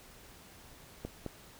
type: clicks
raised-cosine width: 2 ms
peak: -24 dBFS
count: 2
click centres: 1.05 / 1.263 s
effects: pink hiss -55 dBFS RMS until 1.59 s